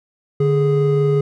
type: tone pair together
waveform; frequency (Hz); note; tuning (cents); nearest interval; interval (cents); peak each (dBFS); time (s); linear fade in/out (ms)
triangle; 146.83 / 415.3; D3 / G#4; 0 / 0; octave + tritone; 1800; -14; 0.4-1.21; 5
effects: none